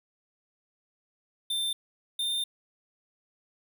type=tone pair in turn; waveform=square; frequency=3580 / 3613 Hz; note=A7 / A7; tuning=+29 / +45 cents; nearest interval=unison; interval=16 cents; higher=second; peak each=-28 dBFS; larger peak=neither; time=1.5-1.73 / 2.19-2.44 s; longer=second; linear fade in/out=5 ms; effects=11-bit